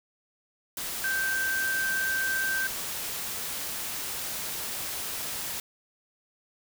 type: tone in noise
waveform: sine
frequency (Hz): 1561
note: G6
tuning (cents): -8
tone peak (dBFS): -26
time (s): 1.04-2.67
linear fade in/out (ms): 2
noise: white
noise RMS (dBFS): -34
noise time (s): 0.77-5.6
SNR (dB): +5
effects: none